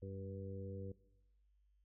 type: harmonic tone with a mistuned harmonic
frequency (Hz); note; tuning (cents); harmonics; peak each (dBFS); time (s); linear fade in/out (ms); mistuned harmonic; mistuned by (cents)
97.2; G2; -14; 1 / 2 / 3 / 4 / 5; -46 / -52 / -56 / -54 / -51; 0.02-0.92; 5; 1; -40
effects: noise-tail reverb RT60 0.9 s tail -19 dB re dry + added 50 Hz sine -70 dBFS peak until 1.84 s